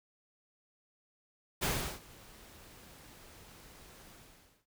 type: noise with ADSR envelope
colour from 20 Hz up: pink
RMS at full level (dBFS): -31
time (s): 1.61-4.66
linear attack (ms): 21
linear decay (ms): 360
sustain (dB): -24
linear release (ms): 550
effects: none